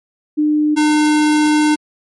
sine / square tone pair in turn, 301.4 / 302.6 Hz, D4 / D#4, +45 / -48 cents, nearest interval unison, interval 7 cents, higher second, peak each -11 dBFS, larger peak neither, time 0.37-0.76 / 0.76-1.76 s, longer second, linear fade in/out 20 ms, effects MP3 48 kbps

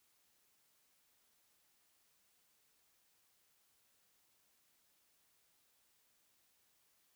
silence, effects white hiss -75 dBFS RMS until 7.15 s

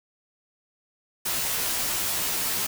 white noise with comb filter, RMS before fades -27 dBFS, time 1.25-2.67 s, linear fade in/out 10 ms, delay 14 ms, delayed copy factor -1, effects none

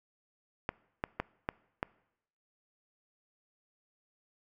clicks, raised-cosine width 0.5 ms, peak -16 dBFS, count 5, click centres 0.691 / 1.039 / 1.2 / 1.489 / 1.829 s, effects noise-tail reverb RT60 0.8 s tail -23 dB re dry

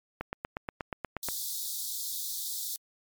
click train, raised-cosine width 0.5 ms, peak -18 dBFS, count 10, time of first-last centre 0.21-1.287 s, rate 8.36 Hz
white high-pass noise, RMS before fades -35 dBFS, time 1.23-2.76 s, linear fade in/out 0 ms, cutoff 3500 Hz, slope 96 dB/octave
effects MP3 96 kbps

